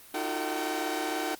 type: tone cluster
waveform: sawtooth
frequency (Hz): 310.4 / 346.2 / 372.6 / 449.6 / 765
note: D#4 / F4 / F#4 / A4 / G5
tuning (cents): -4 / -15 / +12 / +37 / -42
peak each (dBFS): -31 / -33 / -36 / -34 / -30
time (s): 0.14-1.35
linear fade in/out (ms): 5
effects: white hiss -51 dBFS RMS until 1.39 s + Opus 32 kbps